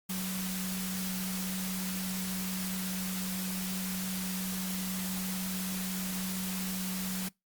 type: tone in noise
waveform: sine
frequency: 186.7 Hz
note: F#3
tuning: 16 cents sharp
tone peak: -34 dBFS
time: 0.09-7.29 s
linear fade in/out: 10 ms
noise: white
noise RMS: -38 dBFS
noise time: 0.09-7.29 s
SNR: +1 dB
effects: noise-tail reverb RT60 0.2 s tail -25 dB re dry + Opus 48 kbps